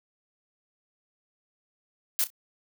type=noise with echo; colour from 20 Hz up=blue; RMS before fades=-25 dBFS; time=2.19-2.24 s; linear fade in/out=0 ms; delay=31 ms; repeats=2; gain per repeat=-14 dB; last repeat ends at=2.302 s; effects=none